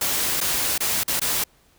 white noise with dropouts, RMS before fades -23 dBFS, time 0.01-1.44 s, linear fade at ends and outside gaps 5 ms, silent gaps 0.405-0.411 / 0.78-0.804 / 1.035-1.079 / 1.197-1.215 s, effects pink hiss -59 dBFS RMS until 1.78 s

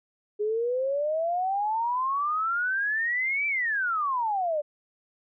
sine exponential two-way sweep, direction up then down, 411.1 to 2349 to 576 Hz, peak -24 dBFS, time 0.39-4.62 s, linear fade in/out 20 ms, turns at 3.47 s, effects none

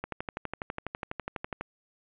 click train, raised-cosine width 0.5 ms, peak -18 dBFS, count 20, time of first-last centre 0.04-1.61 s, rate 12.1 Hz, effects resampled to 8000 Hz + 8-bit

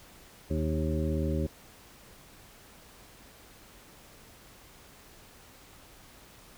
harmonic tone with a mistuned harmonic, 77.78 Hz, D#2, in tune, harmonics 1 / 2 / 3 / 4 / 5 / 7, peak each -30 / -33 / -35 / -36 / -37 / -38 dBFS, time 0.5-1.47 s, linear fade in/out 10 ms, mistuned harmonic 5, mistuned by +25 cents, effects pink hiss -54 dBFS RMS until 6.57 s

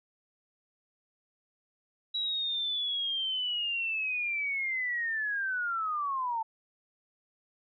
sine linear sweep, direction down, 3900 to 878 Hz, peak -29 dBFS, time 2.14-6.43 s, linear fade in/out 10 ms, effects none

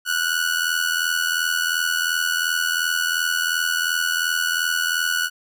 sawtooth tone with amplitude modulation, 1471 Hz, F#6, 11 cents flat, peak -13 dBFS, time 0.05-5.3 s, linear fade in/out 50 ms, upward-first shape sine, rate 82.8 Hz, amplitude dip 70%, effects none

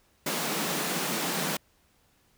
pink high-pass noise, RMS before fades -30 dBFS, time 0.26-1.57 s, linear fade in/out 5 ms, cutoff 150 Hz, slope 96 dB/octave, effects pink hiss -66 dBFS RMS until 2.37 s

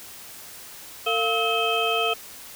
sine tone cluster, 451.2 / 696 / 1287 / 2570 / 3139 Hz, A4 / F5 / E6 / E7 / G7, +44 / -6 / -42 / -45 / +2 cents, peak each -27 dBFS, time 1.06-2.14 s, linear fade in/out 10 ms, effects white hiss -42 dBFS RMS until 2.55 s

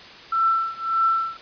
sine tone with tremolo, 1337 Hz, E6, 24 cents sharp, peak -15 dBFS, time 0.32-1.37 s, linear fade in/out 5 ms, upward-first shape triangle, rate 1.7 Hz, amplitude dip 95%, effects white hiss -42 dBFS RMS until 1.41 s + resampled to 11025 Hz

